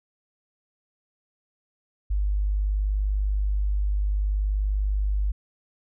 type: tone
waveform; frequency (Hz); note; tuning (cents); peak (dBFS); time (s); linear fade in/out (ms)
sine; 50.3; G1; +45; -21; 2.1-5.32; 10
effects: none